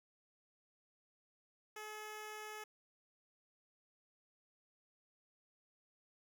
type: tone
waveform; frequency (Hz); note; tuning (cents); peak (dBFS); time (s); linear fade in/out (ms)
10% pulse; 426.9; G#4; +48; -38; 1.76-2.64; 5
effects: none